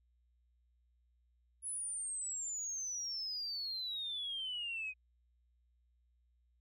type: exponential sweep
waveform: sine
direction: down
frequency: 10420 to 2489 Hz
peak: -37 dBFS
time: 1.62-4.94 s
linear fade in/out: 50 ms
effects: tanh soft clip ceiling -33 dBFS + added 60 Hz sine -70 dBFS peak until 6.6 s